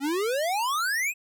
square exponential sweep, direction up, 265.5 to 2605 Hz, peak -25 dBFS, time 0-1.14 s, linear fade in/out 50 ms, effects none

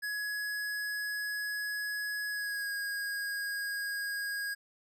square tone with pitch glide, 1680 to 1638.8 Hz, G#6 to G#6, +19 to -24 cents, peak -34 dBFS, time 0.02-4.55 s, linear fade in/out 20 ms, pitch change -43 cents, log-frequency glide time 2.3-2.72 s, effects none

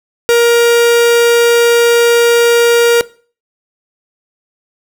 45% pulse tone, 471.1 Hz, A#4, 18 cents sharp, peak -6 dBFS, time 0.29-3.01 s, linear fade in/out 0 ms, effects noise-tail reverb RT60 0.4 s tail -20 dB re dry

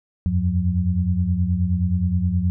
sine tone cluster, 83.9 / 93.4 / 180 Hz, E2 / F#2 / F#3, +31 / +17 / -47 cents, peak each -22 dBFS, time 0.26-2.5 s, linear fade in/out 0 ms, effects none

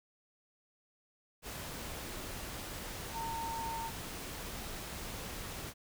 sine tone in noise, 911 Hz, A#5, 40 cents flat, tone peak -37 dBFS, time 3.12-3.91 s, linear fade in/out 50 ms, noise pink, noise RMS -43 dBFS, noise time 1.42-5.74 s, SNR +3 dB, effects none

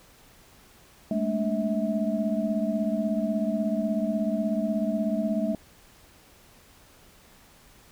sine tone cluster, 206.5 / 222.9 / 290.3 / 645 Hz, G#3 / A3 / D4 / E5, -10 / +23 / -20 / -38 cents, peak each -28 / -28 / -33 / -30 dBFS, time 1.11-5.55 s, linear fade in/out 2 ms, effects pink hiss -55 dBFS RMS until 7.91 s

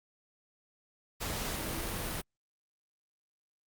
sine tone in noise, 329.6 Hz, E4, in tune, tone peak -45 dBFS, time 1.55-1.84 s, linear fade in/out 20 ms, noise pink, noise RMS -36 dBFS, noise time 1.2-2.22 s, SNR -12 dB, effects Opus 48 kbps

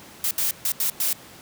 blue noise bursts at uneven times, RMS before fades -23 dBFS, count 5, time 0.24-0.31 / 0.38-0.51 / 0.65-0.72 / 0.8-0.9 / 1-1.13 s, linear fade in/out 2 ms, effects pink hiss -45 dBFS RMS until 1.41 s + high-pass 100 Hz 12 dB/octave

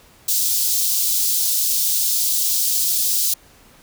white high-pass noise, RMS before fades -19 dBFS, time 0.28-3.34 s, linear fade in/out 5 ms, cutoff 4000 Hz, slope 24 dB/octave, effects pink hiss -50 dBFS RMS until 3.82 s

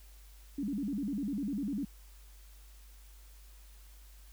sine tone with vibrato, 240 Hz, B3, 49 cents flat, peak -32 dBFS, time 0.58-1.85 s, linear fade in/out 5 ms, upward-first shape square, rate 10 Hz, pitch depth 280 cents each way, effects added 50 Hz sine -52 dBFS peak until 4.32 s + white hiss -62 dBFS RMS until 4.32 s

